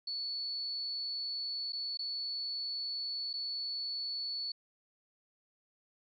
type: tone with dropouts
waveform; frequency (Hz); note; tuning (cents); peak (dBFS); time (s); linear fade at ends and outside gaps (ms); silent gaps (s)
sine; 4435; C#8; 0; -35; 0.07-4.52; 5; 1.723-1.73 / 1.973-1.99 / 3.331-3.337
effects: none